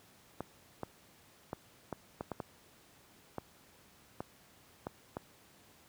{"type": "clicks", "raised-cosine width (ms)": 1, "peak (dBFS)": -23, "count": 11, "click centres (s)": [0.406, 0.833, 1.531, 1.927, 2.209, 2.317, 2.402, 3.383, 4.205, 4.869, 5.169], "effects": ["pink hiss -62 dBFS RMS until 5.88 s", "high-pass 80 Hz 12 dB/octave"]}